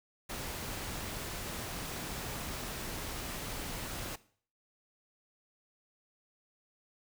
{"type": "noise", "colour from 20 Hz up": "pink", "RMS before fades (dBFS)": -40, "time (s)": [0.29, 4.16], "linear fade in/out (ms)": 10, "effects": ["noise-tail reverb RT60 0.5 s tail -18 dB re dry"]}